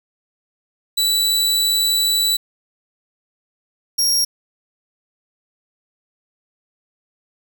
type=tone pair in turn; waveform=sawtooth; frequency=3951 / 5588 Hz; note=B7 / F8; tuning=0 / 0 cents; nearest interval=tritone; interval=600 cents; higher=second; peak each=-12 dBFS; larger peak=neither; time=0.97-2.37 / 3.98-4.25 s; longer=first; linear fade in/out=10 ms; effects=8-bit